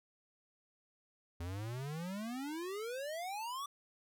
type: exponential sweep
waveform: square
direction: up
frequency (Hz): 82.41 to 1174.7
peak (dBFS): -40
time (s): 1.4-3.66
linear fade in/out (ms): 5
effects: none